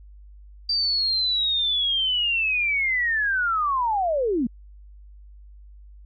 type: linear sweep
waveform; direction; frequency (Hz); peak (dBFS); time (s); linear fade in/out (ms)
sine; down; 4699 to 214.5; -20; 0.69-4.47; 5
effects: added 50 Hz sine -43 dBFS peak until 6.05 s